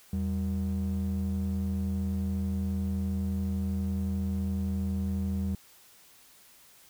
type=ring-modulated tone; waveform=triangle; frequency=138.59 Hz; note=C#3; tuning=in tune; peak=-22 dBFS; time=0.13-5.55 s; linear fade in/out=2 ms; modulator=55.9 Hz; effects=tanh soft clip ceiling -18 dBFS + white hiss -57 dBFS RMS until 6.89 s